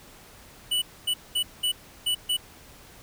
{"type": "tone bursts at uneven times", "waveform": "square", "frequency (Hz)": 2960, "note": "F#7", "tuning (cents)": 0, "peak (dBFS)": -23, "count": 6, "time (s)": [[0.71, 0.82], [1.07, 1.14], [1.35, 1.43], [1.63, 1.72], [2.06, 2.15], [2.29, 2.37]], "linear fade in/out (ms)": 10, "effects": ["pink hiss -50 dBFS RMS until 3.02 s"]}